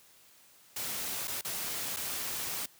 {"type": "noise with dropouts", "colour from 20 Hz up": "white", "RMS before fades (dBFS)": -36, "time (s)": [0.76, 2.66], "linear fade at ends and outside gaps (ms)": 5, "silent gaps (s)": [[1.274, 1.278], [1.412, 1.447], [1.964, 1.968]], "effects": ["white hiss -60 dBFS RMS until 2.79 s", "high-pass 60 Hz 12 dB/octave"]}